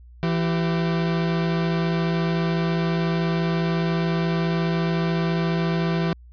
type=tone pair together; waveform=40% pulse; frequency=167.25 / 388.7 Hz; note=E3 / G4; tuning=+25 / -15 cents; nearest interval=octave + minor third; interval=1460 cents; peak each=-20 / -28 dBFS; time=0.23-6.13 s; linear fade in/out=0 ms; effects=added 60 Hz sine -43 dBFS peak until 6.32 s + resampled to 11025 Hz